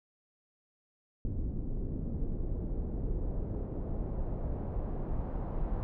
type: noise with low-pass filter sweep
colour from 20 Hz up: brown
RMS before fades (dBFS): -34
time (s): 1.25-5.83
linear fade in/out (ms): 0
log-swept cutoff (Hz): 300 to 950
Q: 1.2
effects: none